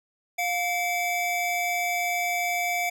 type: tone pair together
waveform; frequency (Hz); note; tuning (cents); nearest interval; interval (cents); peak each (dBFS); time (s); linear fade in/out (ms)
square; 707 / 2296; F5 / D7; +21 / -40; octave + minor sixth; 2039; -28; 0.38-2.9; 10
effects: none